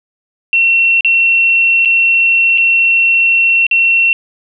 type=tone with dropouts; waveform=sine; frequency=2717 Hz; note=F7; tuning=48 cents flat; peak=-7 dBFS; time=0.53-4.13 s; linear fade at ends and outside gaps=1 ms; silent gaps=1.008-1.047 / 1.85-1.856 / 2.576-2.581 / 3.667-3.712 s; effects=none